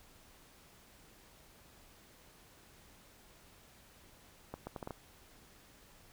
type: accelerating click train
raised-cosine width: 1 ms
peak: -27 dBFS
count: 6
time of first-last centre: 4.54-4.907 s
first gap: 130 ms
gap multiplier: 0.71
effects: pink hiss -61 dBFS RMS until 6.12 s